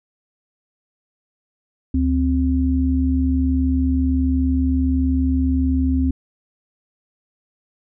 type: tone pair together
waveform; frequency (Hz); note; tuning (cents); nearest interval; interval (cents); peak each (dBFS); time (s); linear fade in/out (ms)
sine; 73.42 / 261.6; D2 / C4; 0 / 0; octave + minor seventh; 2200; -18; 1.94-6.11; 5
effects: none